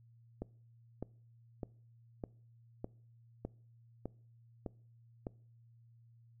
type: click train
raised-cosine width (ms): 2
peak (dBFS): -26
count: 9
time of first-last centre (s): 0.42-5.268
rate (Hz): 1.65
effects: noise-tail reverb RT60 0.5 s tail -23 dB re dry + added 116 Hz sine -60 dBFS peak until 6.4 s